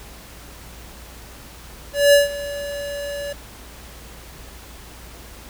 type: tone with ADSR envelope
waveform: square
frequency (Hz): 572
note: D5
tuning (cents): -46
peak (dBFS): -9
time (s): 1.93-3.33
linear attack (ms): 200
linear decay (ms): 150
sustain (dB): -18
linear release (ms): 6
effects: added 58 Hz sine -42 dBFS peak until 5.49 s + pink hiss -42 dBFS RMS until 5.49 s